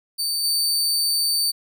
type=tone with level steps; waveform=sawtooth; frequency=4577 Hz; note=D8; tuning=45 cents flat; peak=-19 / -16 dBFS; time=0.18-1.52 s; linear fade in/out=20 ms; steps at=0.43 s; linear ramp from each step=20 ms; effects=none